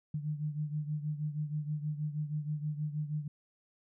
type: beating tone pair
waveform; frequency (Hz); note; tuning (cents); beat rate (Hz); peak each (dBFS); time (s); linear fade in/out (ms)
sine; 149.4 / 155.7; D3 / D#3; +30 / +2; 6.3; -34 / -39; 0.14-3.28; 5
effects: none